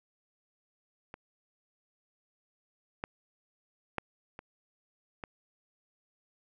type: clicks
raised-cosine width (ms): 0.5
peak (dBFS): -28 / -19 / -16 / -28 / -24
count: 5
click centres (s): 1.141 / 3.039 / 3.983 / 4.391 / 5.238
effects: none